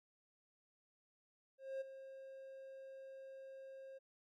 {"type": "tone with ADSR envelope", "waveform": "triangle", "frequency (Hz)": 535, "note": "C5", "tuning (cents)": 38, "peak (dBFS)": -37, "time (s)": [1.58, 3.99], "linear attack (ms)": 230, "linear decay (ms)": 15, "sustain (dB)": -12, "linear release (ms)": 18, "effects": []}